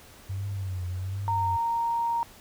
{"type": "tone with vibrato", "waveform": "sine", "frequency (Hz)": 94.6, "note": "F#2", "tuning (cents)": 39, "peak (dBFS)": -29, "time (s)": [0.29, 1.57], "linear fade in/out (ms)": 10, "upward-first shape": "triangle", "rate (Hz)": 1.3, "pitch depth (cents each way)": 110}
{"type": "tone with pitch glide", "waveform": "sine", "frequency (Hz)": [923, 931.6], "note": ["A#5", "A#5"], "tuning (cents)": [-17, -1], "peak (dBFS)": -24, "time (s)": [1.28, 2.23], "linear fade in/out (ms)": 0, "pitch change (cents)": 16, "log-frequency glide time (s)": [1.4, 1.99]}
{"effects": ["pink hiss -51 dBFS RMS until 2.4 s"]}